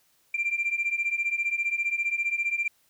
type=beating tone pair; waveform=sine; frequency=2359 / 2374 Hz; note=D7 / D7; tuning=+7 / +18 cents; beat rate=15 Hz; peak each=-28 / -26 dBFS; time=0.34-2.68 s; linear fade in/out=5 ms; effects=tanh soft clip ceiling -19 dBFS + white hiss -66 dBFS RMS until 2.89 s